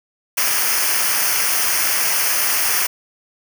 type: noise with comb filter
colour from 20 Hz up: white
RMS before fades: -18 dBFS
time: 0.37-2.87 s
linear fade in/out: 10 ms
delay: 0.26 ms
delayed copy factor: -0.75
effects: none